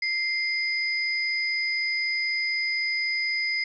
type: tone pair together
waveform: sine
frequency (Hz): 2093 / 4978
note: C7 / D#8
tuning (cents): 0 / 0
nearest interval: octave + minor third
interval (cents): 1500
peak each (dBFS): -25 / -30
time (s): 0.02-3.64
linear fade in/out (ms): 5
effects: none